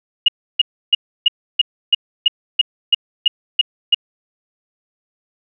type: tone bursts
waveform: sine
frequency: 2868 Hz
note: F7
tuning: 45 cents sharp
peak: -7 dBFS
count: 12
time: 0.26-3.946 s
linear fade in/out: 5 ms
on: 23 ms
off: 310 ms
effects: none